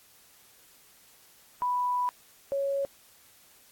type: tone pair in turn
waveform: sine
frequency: 987.8 / 554.4 Hz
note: B5 / C#5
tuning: 0 / 0 cents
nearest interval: minor seventh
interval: 1000 cents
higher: first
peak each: -25 / -26 dBFS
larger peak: first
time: 1.62-2.09 / 2.52-2.85 s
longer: first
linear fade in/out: 0 ms
effects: white hiss -58 dBFS RMS until 3.71 s + AAC 64 kbps